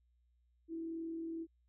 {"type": "tone with frequency modulation", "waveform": "sine", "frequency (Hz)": 328.4, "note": "E4", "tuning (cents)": -6, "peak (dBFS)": -39, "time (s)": [0.68, 1.47], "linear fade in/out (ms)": 50, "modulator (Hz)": 41.9, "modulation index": 0.22, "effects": ["added 60 Hz sine -70 dBFS peak until 1.68 s"]}